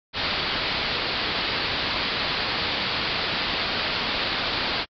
white low-pass noise, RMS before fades -26 dBFS, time 0.13-4.86 s, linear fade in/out 50 ms, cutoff 4800 Hz, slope 96 dB/octave, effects AAC 64 kbps

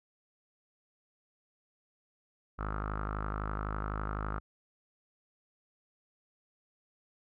sawtooth tone with low-pass filter, 51.91 Hz, G#1, in tune, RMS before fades -36 dBFS, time 2.58-4.4 s, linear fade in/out 20 ms, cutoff 1300 Hz, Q 7.8, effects none

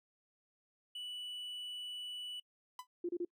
triangle tone, 2960 Hz, F#7, in tune, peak -40 dBFS, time 0.95-2.4 s, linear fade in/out 5 ms
45% pulse tone with exponential decay, 1000 Hz, B5, 21 cents sharp, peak -40 dBFS, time 2.79-2.87 s, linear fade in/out 2 ms, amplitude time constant 16 ms
sine tone bursts, 349.2 Hz, F4, in tune, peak -34 dBFS, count 3, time 3.04-3.25 s, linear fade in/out 5 ms, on 50 ms, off 30 ms
effects noise-tail reverb RT60 0.1 s tail -26 dB re dry

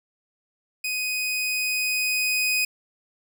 sawtooth tone with level ramp, 2500 Hz, D#7, 8 cents sharp, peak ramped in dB -22 to -17 dBFS, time 0.84-2.65 s, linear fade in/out 5 ms, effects none

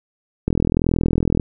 click train, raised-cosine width 3 ms, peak -4 dBFS, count 39, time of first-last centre 0.48-1.398 s, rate 41.4 Hz, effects none

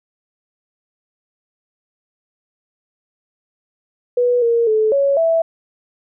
sine tone with pitch steps, 489.1 / 466.5 / 434.3 / 557 / 658 Hz, B4 / A#4 / A4 / C#5 / E5, -17 / +1 / -23 / +8 / -3 cents, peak -12 dBFS, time 4.17-5.42 s, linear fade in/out 5 ms, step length 250 ms, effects none

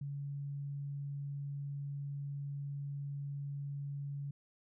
sine tone, 141.5 Hz, C#3, 36 cents sharp, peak -38 dBFS, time 0.01-4.31 s, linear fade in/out 5 ms, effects none

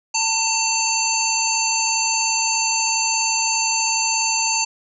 harmonic tone with a mistuned harmonic, 897 Hz, A5, 33 cents sharp, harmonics 1 / 3 / 5 / 7 / 8, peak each -24 / -24 / -24 / -24 / -24 dBFS, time 0.14-4.65 s, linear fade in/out 10 ms, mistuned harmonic 5, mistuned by +26 cents, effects none

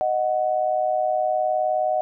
sine tone pair together, 620.7 / 740 Hz, D#5 / F#5, -4 / 0 cents, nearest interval minor third, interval 304 cents, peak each -22 dBFS, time 0.01-2.01 s, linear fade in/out 0 ms, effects none

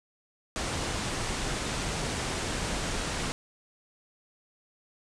pink low-pass noise, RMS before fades -32 dBFS, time 0.56-3.32 s, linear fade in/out 0 ms, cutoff 9400 Hz, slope 48 dB/octave, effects none

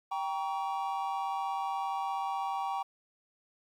triangle chord, G diminished, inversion none, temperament just, 784 / 940.8 / 1128.9 Hz, G5 / Bb5 / Db6, 0 / +16 / +31 cents, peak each -32 / -35 / -36 dBFS, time 0.11-2.83 s, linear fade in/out 10 ms, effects 11-bit

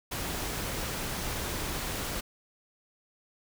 pink noise, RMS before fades -34 dBFS, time 0.11-2.21 s, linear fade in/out 10 ms, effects none

